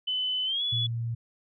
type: tone with pitch glide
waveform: sine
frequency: 3019 to 3408 Hz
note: F#7 to G#7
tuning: +34 to +44 cents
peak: -26 dBFS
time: 0.07-0.87 s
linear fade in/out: 10 ms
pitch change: +210 cents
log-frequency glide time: 0.45-0.63 s
type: tone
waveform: sine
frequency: 116.3 Hz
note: A#2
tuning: 4 cents flat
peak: -28 dBFS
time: 0.72-1.15 s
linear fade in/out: 10 ms
effects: none